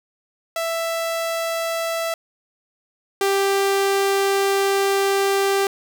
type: tone pair in turn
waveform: sawtooth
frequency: 662 / 393.6 Hz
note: E5 / G4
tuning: +7 / +7 cents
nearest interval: major sixth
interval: 900 cents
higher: first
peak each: -18 / -13 dBFS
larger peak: second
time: 0.56-2.14 / 3.21-5.67 s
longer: second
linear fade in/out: 2 ms
effects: none